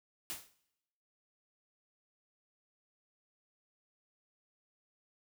white noise with exponential decay, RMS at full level -37 dBFS, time 0.3-0.54 s, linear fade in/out 0 ms, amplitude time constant 52 ms, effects noise-tail reverb RT60 0.9 s tail -20 dB re dry

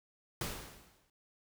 pink noise with exponential decay, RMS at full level -36 dBFS, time 0.41-1.1 s, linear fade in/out 2 ms, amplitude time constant 150 ms, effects none

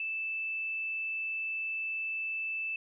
sine tone, 2637 Hz, E7, in tune, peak -32 dBFS, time 0-2.76 s, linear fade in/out 2 ms, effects none

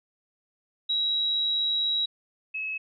sine tone pair in turn, 3864 / 2579 Hz, B7 / E7, -39 / -39 cents, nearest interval perfect fifth, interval 700 cents, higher first, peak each -23 / -29 dBFS, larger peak first, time 0.89-2.06 / 2.54-2.78 s, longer first, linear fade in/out 10 ms, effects none

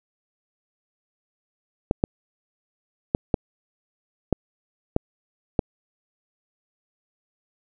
clicks, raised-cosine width 2 ms, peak -5 dBFS, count 7, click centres 1.911 / 2.039 / 3.149 / 3.342 / 4.327 / 4.964 / 5.592 s, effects none

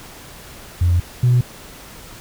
sine tone pair in turn, 87.31 / 123.47 Hz, F2 / B2, 0 / 0 cents, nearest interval tritone, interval 600 cents, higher second, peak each -11 / -9 dBFS, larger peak second, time 0.81-1 / 1.23-1.41 s, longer first, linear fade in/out 5 ms, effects tanh soft clip ceiling -8 dBFS + pink hiss -39 dBFS RMS until 2.2 s

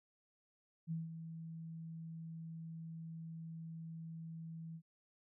sine tone with ADSR envelope, 163.2 Hz, E3, 17 cents flat, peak -36 dBFS, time 0.87-4.82 s, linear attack 43 ms, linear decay 170 ms, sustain -9 dB, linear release 67 ms, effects none

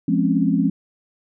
sine chord, Db major seventh, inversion first, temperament just, 173.24 / 207.9 / 259.9 / 277.2 Hz, F3 / Ab3 / C4 / Db4, -14 / +2 / -11 / 0 cents, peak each -21 dBFS, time 0.08-0.7 s, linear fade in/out 5 ms, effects none

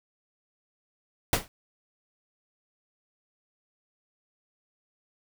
pink noise with exponential decay, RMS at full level -19 dBFS, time 1.33-1.48 s, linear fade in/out 1 ms, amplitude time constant 32 ms, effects none

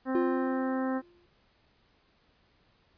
harmonic tone, 261.6 Hz, C4, in tune, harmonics 1 / 2 / 3 / 4 / 5 / 6 / 7, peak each -29 / -35 / -39 / -41 / -43 / -45 / -46 dBFS, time 0.05-1.02 s, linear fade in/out 50 ms
triangle tone with exponential decay, 349.2 Hz, F4, in tune, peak -22 dBFS, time 0.15-1.26 s, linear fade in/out 1 ms, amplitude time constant 240 ms
effects pink hiss -67 dBFS RMS until 2.97 s + resampled to 11025 Hz

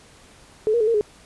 sine tone with pitch steps, 431.4 / 472.6 / 429.2 / 461.3 / 418.4 Hz, A4 / A#4 / A4 / A#4 / G#4, -34 / +24 / -43 / -18 / +13 cents, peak -16 dBFS, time 0.67-1.01 s, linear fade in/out 0 ms, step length 68 ms, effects pink hiss -50 dBFS RMS until 1.25 s + resampled to 24000 Hz

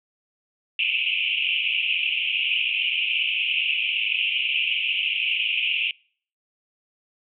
white band-pass noise, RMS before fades -24 dBFS, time 0.79-5.91 s, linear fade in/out 2 ms, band 2400 to 3000 Hz, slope 96 dB/octave, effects noise-tail reverb RT60 0.5 s tail -26 dB re dry

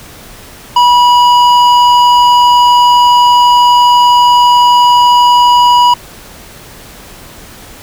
sine tone with hard clipping, 974 Hz, B5, 24 cents flat, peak -5 dBFS, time 0.76-5.94 s, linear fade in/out 5 ms, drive 10 dB, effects pink hiss -33 dBFS RMS until 7.82 s

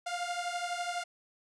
sawtooth beating tone pair, 698 / 710 Hz, F5 / F5, -1 / +28 cents, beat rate 12 Hz, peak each -32 / -33 dBFS, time 0.06-1.04 s, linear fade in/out 10 ms, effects resampled to 22050 Hz

